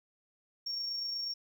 sine tone with amplitude modulation, 5520 Hz, F8, 21 cents flat, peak -31 dBFS, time 0.66-1.34 s, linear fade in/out 10 ms, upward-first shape sine, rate 28.2 Hz, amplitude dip 35%, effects tanh soft clip ceiling -30 dBFS + 11-bit

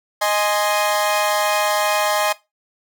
sawtooth chord, Ab major, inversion second, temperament equal, 622.3 / 830.6 / 1046.5 Hz, Eb5 / Ab5 / C6, 0 / 0 / 0 cents, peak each -16 / -17 / -20 dBFS, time 0.21-2.33 s, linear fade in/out 10 ms, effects noise-tail reverb RT60 0.2 s tail -17 dB re dry

